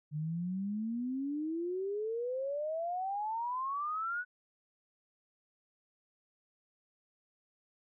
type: exponential sweep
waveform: sine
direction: up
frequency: 146.83 to 1494 Hz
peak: -33 dBFS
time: 0.11-4.25 s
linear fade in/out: 50 ms
effects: none

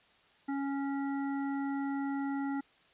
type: harmonic tone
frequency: 277.2 Hz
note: C#4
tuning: in tune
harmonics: 1 / 3 / 5 / 7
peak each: -32 / -41 / -46 / -49 dBFS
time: 0.48-2.61 s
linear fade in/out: 10 ms
effects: white hiss -64 dBFS RMS until 2.93 s + resampled to 8000 Hz

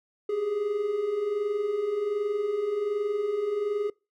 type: tone pair together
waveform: triangle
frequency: 394.8 / 416.1 Hz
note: G4 / G#4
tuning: +12 / +3 cents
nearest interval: minor second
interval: 91 cents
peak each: -32 / -24 dBFS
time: 0.29-3.9 s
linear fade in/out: 5 ms
effects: noise-tail reverb RT60 0.3 s tail -26 dB re dry

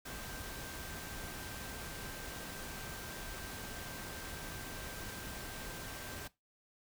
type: tone in noise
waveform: sine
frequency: 1568 Hz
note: G6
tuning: in tune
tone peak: -52 dBFS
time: 0.05-6.28 s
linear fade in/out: 10 ms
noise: pink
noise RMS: -45 dBFS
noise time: 0.05-6.28 s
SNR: -10 dB
effects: noise-tail reverb RT60 0.2 s tail -19 dB re dry

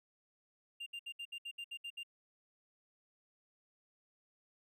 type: tone bursts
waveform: triangle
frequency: 2794 Hz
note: F7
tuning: in tune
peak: -40 dBFS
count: 10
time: 0.8-2.034 s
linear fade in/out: 10 ms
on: 64 ms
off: 66 ms
effects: none

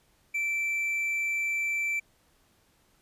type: tone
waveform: triangle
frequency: 2334 Hz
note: D7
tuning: 11 cents flat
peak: -25 dBFS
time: 0.34-2 s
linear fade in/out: 10 ms
effects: pink hiss -66 dBFS RMS until 3.01 s + resampled to 32000 Hz

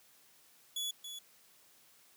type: tone with echo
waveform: sawtooth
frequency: 3400 Hz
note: G#7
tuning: 40 cents sharp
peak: -32 dBFS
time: 0.76-0.91 s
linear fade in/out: 5 ms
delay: 280 ms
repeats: 1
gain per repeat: -8 dB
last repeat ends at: 1.19 s
effects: white hiss -64 dBFS RMS until 2.16 s + high-pass 100 Hz 12 dB/octave

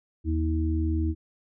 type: harmonic tone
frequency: 80.1 Hz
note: E2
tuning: 49 cents flat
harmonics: 1 / 3 / 4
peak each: -24 / -35 / -29 dBFS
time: 0.24-1.15 s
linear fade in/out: 50 ms
effects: none

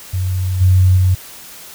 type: tone with level steps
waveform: sine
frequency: 92.5 Hz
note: F#2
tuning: in tune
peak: -15 / -7 / -9 dBFS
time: 0.13-1.15 s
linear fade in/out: 10 ms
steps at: 0.6 / 0.96 s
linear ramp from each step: 20 ms
effects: white hiss -36 dBFS RMS until 1.74 s

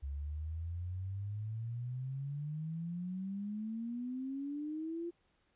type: exponential sweep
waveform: sine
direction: up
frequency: 68.1 to 347.2 Hz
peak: -37 dBFS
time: 0.02-5.11 s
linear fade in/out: 20 ms
effects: pink hiss -75 dBFS RMS until 5.55 s + resampled to 8000 Hz

